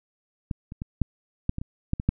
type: clicks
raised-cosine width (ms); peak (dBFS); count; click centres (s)
5; -15 / -25 / -19 / -9 / -10 / -18 / -21 / -11 / -17 / -8; 10; 0.512 / 0.721 / 0.819 / 1.017 / 1.494 / 1.584 / 1.615 / 1.934 / 1.999 / 2.09
effects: none